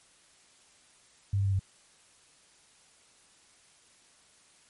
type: tone with pitch steps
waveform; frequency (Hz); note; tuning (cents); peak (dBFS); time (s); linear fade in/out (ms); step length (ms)
sine; 99.4 / 98.7 / 97.9 / 95.7; G2 / G2 / G2 / G2; +25 / +12 / -2 / -41; -24; 1.33-1.594; 5; 66
effects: white hiss -61 dBFS RMS until 4.69 s + MP3 48 kbps